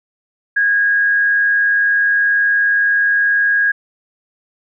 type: tone with frequency modulation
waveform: sine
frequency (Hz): 1640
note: G#6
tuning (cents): -22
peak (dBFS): -11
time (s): 0.56-3.72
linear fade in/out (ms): 10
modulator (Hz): 119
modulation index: 0.3
effects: none